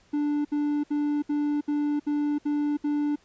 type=tone bursts; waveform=triangle; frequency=293.7 Hz; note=D4; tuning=in tune; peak=-21 dBFS; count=8; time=0.13-3.159 s; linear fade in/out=10 ms; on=320 ms; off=67 ms; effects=pink hiss -61 dBFS RMS until 3.24 s + resampled to 16000 Hz